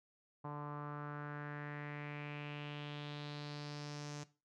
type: tone with low-pass filter sweep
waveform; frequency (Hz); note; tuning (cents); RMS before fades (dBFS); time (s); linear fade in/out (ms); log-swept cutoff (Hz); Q
sawtooth; 146.83; D3; 0; -45; 0.44-4.24; 10; 1000 to 6300; 3.6
effects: noise-tail reverb RT60 0.3 s tail -17 dB re dry